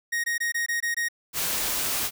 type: tone bursts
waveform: 45% pulse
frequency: 1871 Hz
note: A#6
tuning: 6 cents sharp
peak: -24 dBFS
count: 7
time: 0.12-1.086 s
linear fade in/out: 10 ms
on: 120 ms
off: 21 ms
type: noise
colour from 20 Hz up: white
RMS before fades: -27 dBFS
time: 1.33-2.11 s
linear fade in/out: 50 ms
effects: none